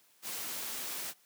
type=noise; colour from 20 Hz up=white; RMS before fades=-39 dBFS; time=0.22-1.14 s; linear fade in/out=50 ms; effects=white hiss -66 dBFS RMS until 1.25 s + high-pass 150 Hz 12 dB/octave